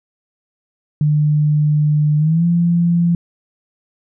sine tone with pitch glide, 150 to 171.31 Hz, D3 to F3, +37 to -33 cents, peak -11 dBFS, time 1.01-3.15 s, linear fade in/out 2 ms, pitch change +230 cents, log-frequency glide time 2.18-2.45 s, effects none

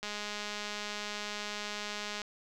click train, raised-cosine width 0.2 ms, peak -21 dBFS, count 456, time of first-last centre 0.03-2.217 s, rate 208 Hz, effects none

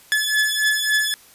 sawtooth beating tone pair, 1718 / 1721.6 Hz, A6 / A6, -42 / -38 cents, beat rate 3.6 Hz, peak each -17 dBFS, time 0.12-1.14 s, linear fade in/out 0 ms, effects white hiss -49 dBFS RMS until 1.34 s + resampled to 32000 Hz

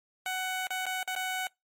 15% pulse tone with dropouts, 746 Hz, F#5, 14 cents sharp, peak -24 dBFS, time 0.26-1.47 s, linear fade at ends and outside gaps 1 ms, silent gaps 0.67-0.705 / 0.856-0.865 / 1.03-1.076 / 1.152-1.162 s, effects noise-tail reverb RT60 0.2 s tail -25 dB re dry + MP3 64 kbps

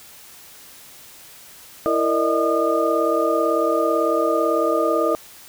sine tone cluster, 330.7 / 460.4 / 596 / 634 / 1218 Hz, E4 / A#4 / D5 / D#5 / D#6, +6 / -22 / +25 / +32 / -37 cents, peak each -23 dBFS, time 1.86-5.15 s, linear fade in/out 0 ms, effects white hiss -44 dBFS RMS until 5.48 s

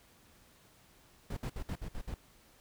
brown noise bursts, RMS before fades -38 dBFS, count 7, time 1.3-2.143 s, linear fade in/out 5 ms, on 69 ms, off 60 ms, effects pink hiss -63 dBFS RMS until 2.6 s

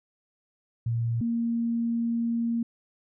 sine tone pair in turn, 116.3 / 232.6 Hz, A#2 / A#3, -4 / -4 cents, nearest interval octave, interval 1200 cents, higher second, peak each -24 dBFS, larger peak neither, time 0.86-1.21 / 1.21-2.63 s, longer second, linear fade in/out 5 ms, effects none

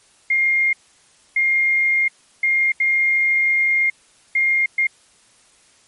sine tone bursts at uneven times, 2124 Hz, C7, 25 cents sharp, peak -14 dBFS, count 6, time 0.3-0.73 / 1.36-2.08 / 2.43-2.72 / 2.8-3.9 / 4.35-4.66 / 4.78-4.87 s, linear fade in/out 5 ms, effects white hiss -54 dBFS RMS until 5.87 s + MP3 48 kbps

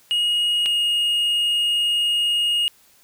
triangle tone pair in turn, 2879 / 2862 Hz, F#7 / F7, -48 / +42 cents, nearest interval unison, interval 10 cents, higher first, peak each -16 dBFS, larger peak neither, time 0.11-0.66 / 0.66-2.68 s, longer second, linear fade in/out 0 ms, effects white hiss -55 dBFS RMS until 3.03 s

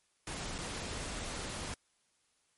pink noise with dropouts, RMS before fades -40 dBFS, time 0.27-1.74 s, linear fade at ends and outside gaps 2 ms, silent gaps 0.582-0.586 s, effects white hiss -74 dBFS RMS until 2.57 s + MP3 48 kbps

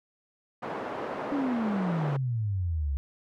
pink band-pass noise, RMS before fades -35 dBFS, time 0.62-2.17 s, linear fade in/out 10 ms, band 340 to 1100 Hz, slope 12 dB/octave
sine exponential sweep, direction down, 293.7 to 66.4 Hz, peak -26 dBFS, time 1.32-2.97 s, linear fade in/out 0 ms
effects none

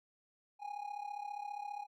triangle tone with amplitude modulation, 822 Hz, G#5, 18 cents flat, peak -35 dBFS, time 0.59-1.87 s, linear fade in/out 50 ms, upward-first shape sine, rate 34.9 Hz, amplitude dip 80%, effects none

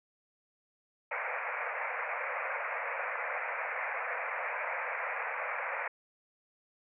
white band-pass noise, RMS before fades -36 dBFS, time 1.11-5.88 s, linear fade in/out 5 ms, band 480 to 2400 Hz, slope 96 dB/octave, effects none

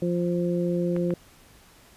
harmonic tone, 174.61 Hz, F3, in tune, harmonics 1 / 2 / 3, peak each -25 / -27 / -30 dBFS, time 0.02-1.14 s, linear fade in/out 2 ms
clicks, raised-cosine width 0.5 ms, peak -23 dBFS, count 2, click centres 0.964 / 1.106 s
effects pink hiss -54 dBFS RMS until 1.96 s + resampled to 32000 Hz

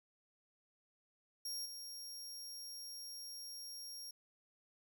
sawtooth tone with level steps, 5580 Hz, F8, 2 cents flat, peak -38 / -44 dBFS, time 1.45-4.11 s, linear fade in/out 5 ms, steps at 1.65 s, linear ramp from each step 10 ms, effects none

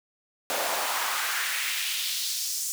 pink noise with high-pass filter sweep, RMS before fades -29 dBFS, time 0.5-2.72 s, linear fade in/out 0 ms, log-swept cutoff 550 to 7000 Hz, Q 1.8, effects none

